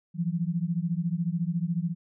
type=beating tone pair; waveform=sine; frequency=164.7 / 178.7 Hz; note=E3 / F3; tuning=-1 / +40 cents; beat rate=14 Hz; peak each=-28 / -29 dBFS; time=0.14-1.95 s; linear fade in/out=50 ms; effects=none